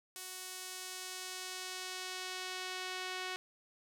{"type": "tone with band-pass filter sweep", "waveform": "sawtooth", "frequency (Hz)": 370, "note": "F#4", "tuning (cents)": 0, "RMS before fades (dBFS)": -43, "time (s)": [0.16, 3.36], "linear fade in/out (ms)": 0, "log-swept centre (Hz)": [10000, 2900], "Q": 0.73, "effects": []}